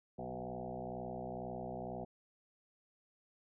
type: tone with frequency modulation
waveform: sine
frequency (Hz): 440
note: A4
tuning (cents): 0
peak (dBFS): -40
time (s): 0.18-2.05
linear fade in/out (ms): 10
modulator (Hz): 62.1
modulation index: 5.3
effects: none